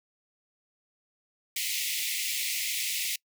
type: high-pass noise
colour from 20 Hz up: pink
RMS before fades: -31 dBFS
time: 1.56-3.16 s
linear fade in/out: 5 ms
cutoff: 2000 Hz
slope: 96 dB/octave
effects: noise-tail reverb RT60 0.1 s tail -25 dB re dry